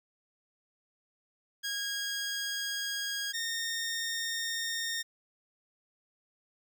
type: tone pair in turn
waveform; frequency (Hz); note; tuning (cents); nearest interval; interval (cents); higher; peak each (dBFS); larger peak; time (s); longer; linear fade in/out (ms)
15% pulse; 1636 / 1836.3; G#6 / A#6; -26 / -27; major second; 199; second; -26; neither; 1.63-3.33 / 3.33-5.03; neither; 20
effects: none